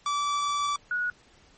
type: tone pair in turn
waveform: 45% pulse / sine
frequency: 1158 / 1459 Hz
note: D6 / F#6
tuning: -25 / -25 cents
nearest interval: major third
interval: 400 cents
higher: second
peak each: -25 dBFS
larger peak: neither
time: 0.06-0.76 / 0.91-1.1 s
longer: first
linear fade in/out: 2 ms
effects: pink hiss -58 dBFS RMS until 1.57 s + MP3 32 kbps